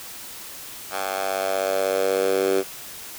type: tone with high-pass filter sweep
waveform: 10% pulse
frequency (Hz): 96.2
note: G2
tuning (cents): -32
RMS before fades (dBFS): -23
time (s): 0.9-2.64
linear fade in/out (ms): 50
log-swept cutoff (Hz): 870 to 380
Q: 3.5
effects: white hiss -38 dBFS RMS until 3.18 s